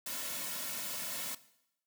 white noise with comb filter, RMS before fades -39 dBFS, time 0.06-1.35 s, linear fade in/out 5 ms, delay 2.5 ms, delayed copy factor -0.65, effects noise-tail reverb RT60 0.8 s tail -17 dB re dry + high-pass 150 Hz 12 dB/octave

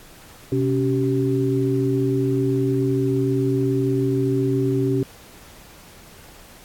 sine tone cluster, 128.7 / 278.7 / 385.6 Hz, C3 / C#4 / G4, -28 / +9 / -28 cents, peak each -22 dBFS, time 0.52-5.03 s, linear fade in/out 2 ms, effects pink hiss -46 dBFS RMS until 6.64 s + AAC 64 kbps

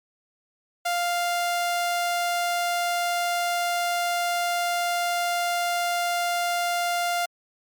sawtooth tone, 698.5 Hz, F5, in tune, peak -19 dBFS, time 0.85-7.26 s, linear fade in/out 10 ms, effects MP3 96 kbps

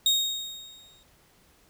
35% pulse tone with exponential decay, 3729 Hz, A#7, in tune, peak -16 dBFS, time 0.06-1.03 s, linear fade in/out 2 ms, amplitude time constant 210 ms, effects pink hiss -61 dBFS RMS until 1.69 s

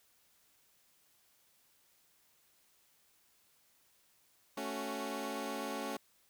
15% pulse chord, F# minor, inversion first, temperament equal with one note detuned, 220 / 277.2 / 372.4 Hz, A3 / C#4 / F#4, 0 / 0 / +11 cents, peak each -36 / -34 / -38 dBFS, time 4.57-5.97 s, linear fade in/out 5 ms, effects white hiss -70 dBFS RMS until 6.29 s

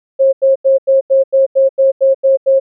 sine tone bursts, 538 Hz, C5, 48 cents sharp, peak -6 dBFS, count 11, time 0.19-2.6 s, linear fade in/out 20 ms, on 140 ms, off 87 ms, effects none

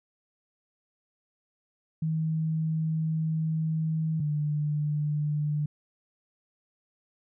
sine tone pair in turn, 159 / 149.17 Hz, D#3 / D3, +38 / +27 cents, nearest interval minor second, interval 111 cents, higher first, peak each -25 dBFS, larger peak neither, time 2.02-4.2 / 4.2-5.66 s, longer first, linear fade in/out 5 ms, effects none

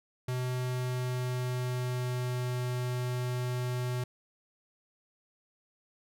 square tone with pitch glide, 126.2 to 124.61 Hz, B2 to B2, +38 to +16 cents, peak -31 dBFS, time 0.28-4.04 s, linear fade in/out 5 ms, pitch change -22 cents, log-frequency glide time 0.54-2.59 s, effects none

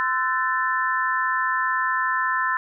sine tone cluster, 1031 / 1327 / 1502 / 1765 Hz, C6 / E6 / F#6 / A6, -26 / +11 / +26 / +5 cents, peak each -24 / -27 / -31 / -24 dBFS, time 0-2.57 s, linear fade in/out 0 ms, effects none

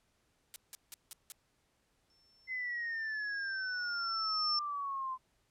blue noise bursts, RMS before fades -42 dBFS, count 5, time 0.54-1.32 s, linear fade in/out 0 ms, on 20 ms, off 170 ms
sine tone with exponential growth, 5400 Hz, E8, 41 cents sharp, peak -29 dBFS, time 2.1-4.59 s, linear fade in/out 2 ms, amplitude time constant 540 ms
sine exponential sweep, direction down, 2062 to 1027 Hz, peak -35 dBFS, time 2.47-5.18 s, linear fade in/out 50 ms
effects pink hiss -75 dBFS RMS until 5.5 s + low-pass 11000 Hz 12 dB/octave

